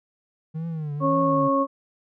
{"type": "tone with vibrato", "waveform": "triangle", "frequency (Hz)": 155.56, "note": "D#3", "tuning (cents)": 0, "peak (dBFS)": -25, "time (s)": [0.54, 1.49], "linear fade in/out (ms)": 20, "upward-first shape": "triangle", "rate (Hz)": 1.9, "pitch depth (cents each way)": 140}
{"type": "harmonic tone", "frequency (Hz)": 274.6, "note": "C#4", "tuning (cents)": -16, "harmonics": [1, 2, 4], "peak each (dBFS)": [-23, -23, -22], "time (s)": [1, 1.67], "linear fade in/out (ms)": 50}
{"effects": []}